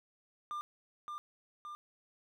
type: tone with echo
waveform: triangle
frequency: 1198 Hz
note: D6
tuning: 34 cents sharp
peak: -35 dBFS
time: 0.51-0.61 s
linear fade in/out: 0 ms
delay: 570 ms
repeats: 2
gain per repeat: -3 dB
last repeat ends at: 1.75 s
effects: none